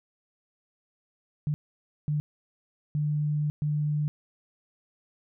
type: tone bursts at uneven times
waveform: sine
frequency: 149.2 Hz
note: D3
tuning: 28 cents sharp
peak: -24 dBFS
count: 4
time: 1.47-1.54 / 2.08-2.2 / 2.95-3.5 / 3.62-4.08 s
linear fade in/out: 0 ms
effects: none